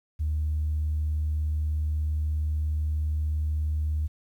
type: tone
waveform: sine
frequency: 76.4 Hz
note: D#2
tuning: 31 cents flat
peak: -23 dBFS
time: 0.19-4.08 s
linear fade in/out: 20 ms
effects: tanh soft clip ceiling -20 dBFS + 10-bit